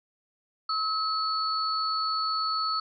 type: tone pair together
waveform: sine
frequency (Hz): 1287 / 4428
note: E6 / C#8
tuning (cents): -42 / -3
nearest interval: octave + major sixth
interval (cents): 2139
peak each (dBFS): -27 / -30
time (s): 0.69-2.8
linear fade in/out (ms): 5
effects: none